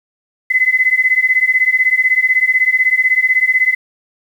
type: beating tone pair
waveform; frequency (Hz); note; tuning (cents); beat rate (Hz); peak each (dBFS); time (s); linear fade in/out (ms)
sine; 2023 / 2039; B6 / C7; +41 / -45; 16; -13; 0.5-3.75; 10
effects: 7-bit